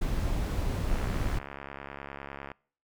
brown noise, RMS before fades -29 dBFS, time 0.01-1.39 s, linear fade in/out 10 ms
click train, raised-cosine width 0.5 ms, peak -24 dBFS, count 114, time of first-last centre 0.9-2.517 s, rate 69.9 Hz
effects noise-tail reverb RT60 0.5 s tail -25 dB re dry

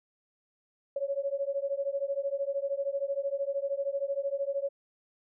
sine beating tone pair, 550 / 563 Hz, C#5 / C#5, -14 / +27 cents, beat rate 13 Hz, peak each -32 / -32 dBFS, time 0.96-4.69 s, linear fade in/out 5 ms, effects none

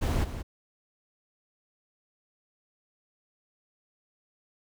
brown noise with echo, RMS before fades -26 dBFS, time 0.01-0.25 s, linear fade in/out 20 ms, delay 180 ms, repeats 1, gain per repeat -10 dB, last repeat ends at 0.43 s, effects none

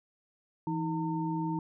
sine tone cluster, 165.4 / 318.1 / 909 Hz, E3 / D#4 / A#5, +6 / +38 / -44 cents, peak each -33 / -33 / -36 dBFS, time 0.67-1.59 s, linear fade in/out 2 ms, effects none

